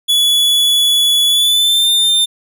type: tone with pitch glide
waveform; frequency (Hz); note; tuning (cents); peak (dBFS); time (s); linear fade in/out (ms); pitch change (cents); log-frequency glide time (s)
45% pulse; 3411 to 3599; G#7 to A7; +46 to +38; -9; 0.08-2.26; 20; +92; 1.28-1.88
effects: none